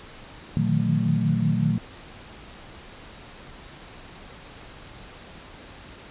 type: tone cluster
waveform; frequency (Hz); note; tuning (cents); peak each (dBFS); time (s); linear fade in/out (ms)
sine; 119 / 152.9 / 158.4 / 183 / 221.7; A#2 / D#3 / D#3 / F#3 / A3; +36 / -30 / +31 / -19 / +13; -26; 0.57-1.78; 0
effects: pink hiss -44 dBFS RMS until 6.1 s + resampled to 8000 Hz